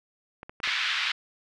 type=clicks; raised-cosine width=0.5 ms; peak=-25 dBFS; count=4; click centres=0.431 / 0.495 / 0.602 / 0.675 s
type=band-pass noise; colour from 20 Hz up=pink; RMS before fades=-28 dBFS; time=0.63-1.12 s; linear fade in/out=5 ms; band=1500 to 4000 Hz; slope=24 dB/octave
effects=none